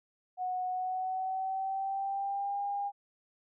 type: tone with pitch glide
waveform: sine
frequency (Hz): 735 to 806.2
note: F#5 to G5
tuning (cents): -12 to +48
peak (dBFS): -31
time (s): 0.37-2.92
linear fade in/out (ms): 50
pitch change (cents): +160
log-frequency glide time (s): 0.68-2.61
effects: none